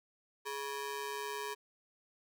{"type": "ring-modulated tone", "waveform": "sawtooth", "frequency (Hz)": 695, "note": "F5", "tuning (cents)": -9, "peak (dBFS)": -31, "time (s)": [0.45, 1.55], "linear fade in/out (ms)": 20, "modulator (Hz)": 276, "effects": []}